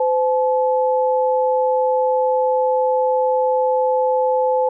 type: tone pair together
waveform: sine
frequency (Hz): 512 / 861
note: C5 / A5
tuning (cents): -38 / -38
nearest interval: major sixth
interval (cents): 900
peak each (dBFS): -16 / -19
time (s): 0-4.69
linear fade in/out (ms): 5
effects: none